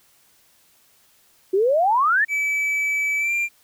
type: exponential sweep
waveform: sine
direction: up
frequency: 363.4 to 1864.7 Hz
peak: -15 dBFS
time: 1.53-2.25 s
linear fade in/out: 10 ms
type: tone with pitch glide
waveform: triangle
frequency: 2300 to 2380 Hz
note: D7 to D7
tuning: -37 to +22 cents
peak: -18 dBFS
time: 2.28-3.49 s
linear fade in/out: 50 ms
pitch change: +59 cents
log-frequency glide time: 3.18-3.33 s
effects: white hiss -58 dBFS RMS until 3.63 s

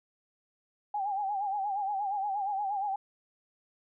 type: tone with vibrato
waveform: sine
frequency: 802 Hz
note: G5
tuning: 39 cents sharp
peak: -29 dBFS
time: 0.94-2.96 s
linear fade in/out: 5 ms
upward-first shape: sine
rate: 8.5 Hz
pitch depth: 83 cents each way
effects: none

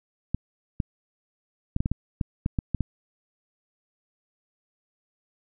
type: clicks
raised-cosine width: 5 ms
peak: -12 dBFS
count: 11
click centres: 0.346 / 0.802 / 1.764 / 1.805 / 1.859 / 1.916 / 2.212 / 2.461 / 2.588 / 2.747 / 2.807 s
effects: none

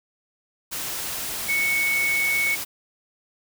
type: tone in noise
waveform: sine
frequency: 2217 Hz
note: C#7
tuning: in tune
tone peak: -20 dBFS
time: 1.48-2.56 s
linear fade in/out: 20 ms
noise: white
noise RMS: -30 dBFS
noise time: 0.71-2.65 s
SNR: +7 dB
effects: none

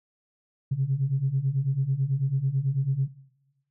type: beating tone pair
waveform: sine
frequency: 130 / 139.1 Hz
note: C3 / C#3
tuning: -11 / +6 cents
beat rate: 9.1 Hz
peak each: -27 / -24 dBFS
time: 0.71-3.08 s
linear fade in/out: 10 ms
effects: noise-tail reverb RT60 1.0 s tail -19 dB re dry + tanh soft clip ceiling -15 dBFS

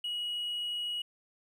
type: tone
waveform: triangle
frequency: 2907 Hz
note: F#7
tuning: 31 cents flat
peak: -30 dBFS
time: 0.04-1.02 s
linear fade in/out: 5 ms
effects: tanh soft clip ceiling -27 dBFS

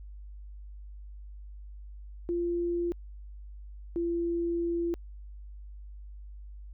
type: tone pair in turn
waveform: sine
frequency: 345.4 / 340.6 Hz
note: F4 / F4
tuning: -19 / -43 cents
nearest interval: unison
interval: 24 cents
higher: first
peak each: -27 dBFS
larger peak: neither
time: 2.29-2.92 / 3.96-4.94 s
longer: second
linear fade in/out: 0 ms
effects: added 50 Hz sine -42 dBFS peak until 6.73 s

